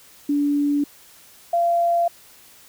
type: tone pair in turn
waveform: sine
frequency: 288.5 / 686.2 Hz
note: D4 / F5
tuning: -31 / -31 cents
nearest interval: octave + minor third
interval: 1500 cents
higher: second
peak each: -17 / -16 dBFS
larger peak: second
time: 0.29-0.84 / 1.53-2.08 s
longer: neither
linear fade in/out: 5 ms
effects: white hiss -49 dBFS RMS until 2.68 s